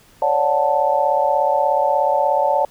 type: chord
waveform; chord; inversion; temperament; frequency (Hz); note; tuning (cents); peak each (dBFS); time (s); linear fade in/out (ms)
sine; D major seventh; third; just; 550.6 / 587.3 / 734.2 / 881; C#5 / D5 / F#5 / A5; -12 / 0 / -14 / +2; -21 / -20 / -21 / -18; 0.22-2.65; 2
effects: pink hiss -51 dBFS RMS until 2.7 s